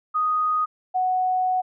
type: tone pair in turn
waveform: sine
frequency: 1244.5 / 740 Hz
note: D#6 / F#5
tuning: 0 / 0 cents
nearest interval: major sixth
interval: 900 cents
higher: first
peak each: -19 dBFS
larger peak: neither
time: 0.14-0.66 / 0.94-1.62 s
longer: second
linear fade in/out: 20 ms
effects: none